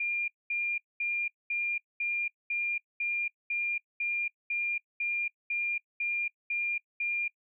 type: tone bursts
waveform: sine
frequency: 2403 Hz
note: D7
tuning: 39 cents sharp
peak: -28 dBFS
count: 15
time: 0-7.28 s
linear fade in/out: 5 ms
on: 280 ms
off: 220 ms
effects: noise-tail reverb RT60 0.1 s tail -23 dB re dry